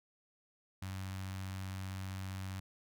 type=tone with notch filter; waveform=sawtooth; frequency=95.1 Hz; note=F#2; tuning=48 cents sharp; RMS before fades=-42 dBFS; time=0.82-2.6 s; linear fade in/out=5 ms; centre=430 Hz; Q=0.55; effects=none